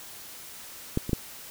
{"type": "clicks", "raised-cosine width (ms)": 3, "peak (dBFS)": [-11, -18, -10], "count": 3, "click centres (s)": [0.974, 1.094, 1.132], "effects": ["white hiss -44 dBFS RMS until 1.5 s"]}